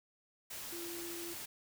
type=tone in noise; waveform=sine; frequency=341.8 Hz; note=F4; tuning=37 cents flat; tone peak=-44 dBFS; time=0.72-1.34 s; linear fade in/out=10 ms; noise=white; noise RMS=-45 dBFS; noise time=0.5-1.46 s; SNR=-2 dB; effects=none